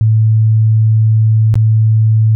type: tone with dropouts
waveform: sine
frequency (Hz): 110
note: A2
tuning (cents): 0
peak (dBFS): -6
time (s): 0.01-2.35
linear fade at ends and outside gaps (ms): 0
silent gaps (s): 1.541-1.555
effects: none